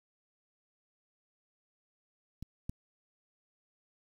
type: clicks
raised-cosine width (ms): 5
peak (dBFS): -29 / -24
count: 2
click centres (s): 2.426 / 2.695
effects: 9-bit

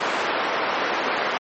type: band-pass noise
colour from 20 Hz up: white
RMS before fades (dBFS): -24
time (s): 0-1.38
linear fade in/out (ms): 10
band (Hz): 360 to 1500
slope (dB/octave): 12
effects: MP3 32 kbps

